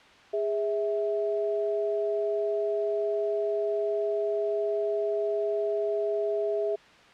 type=tone pair together; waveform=sine; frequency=411.6 / 652.9 Hz; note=G#4 / E5; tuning=-16 / -17 cents; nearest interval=minor sixth; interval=799 cents; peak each=-27 / -29 dBFS; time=0.33-6.76 s; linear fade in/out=10 ms; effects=white hiss -53 dBFS RMS until 7.13 s + low-pass 3000 Hz 12 dB/octave